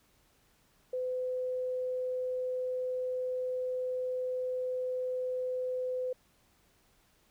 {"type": "tone", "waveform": "sine", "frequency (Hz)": 507, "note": "B4", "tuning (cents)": 45, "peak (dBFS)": -31, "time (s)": [0.93, 6.13], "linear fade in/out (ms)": 5, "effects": ["pink hiss -68 dBFS RMS until 7.3 s"]}